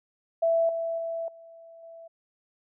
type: tone with level steps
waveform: sine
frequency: 663 Hz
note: E5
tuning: 10 cents sharp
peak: -20 / -27 / -29 / -46 / -43 dBFS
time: 0.42-2.08 s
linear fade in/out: 10 ms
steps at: 0.69 / 0.98 / 1.28 / 1.83 s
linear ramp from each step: 2 ms
effects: none